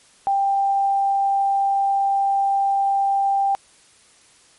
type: tone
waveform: sine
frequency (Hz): 790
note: G5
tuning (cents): +13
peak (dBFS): -16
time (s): 0.27-3.55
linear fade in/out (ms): 0
effects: white hiss -53 dBFS RMS until 4.58 s + MP3 48 kbps